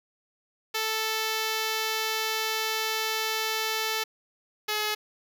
5% pulse tone pair in turn, 440 / 424.8 Hz, A4 / G#4, 0 / +39 cents, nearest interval minor second, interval 61 cents, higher first, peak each -15 dBFS, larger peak neither, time 0.74-4.04 / 4.68-4.95 s, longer first, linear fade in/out 10 ms, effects none

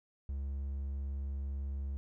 triangle tone, 69 Hz, C#2, 7 cents flat, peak -33 dBFS, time 0.29-1.97 s, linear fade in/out 0 ms, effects none

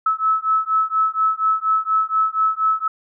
sine beating tone pair, 1298 / 1302.2 Hz, E6 / E6, -27 / -22 cents, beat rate 4.2 Hz, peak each -19 dBFS, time 0.06-2.88 s, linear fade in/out 5 ms, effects none

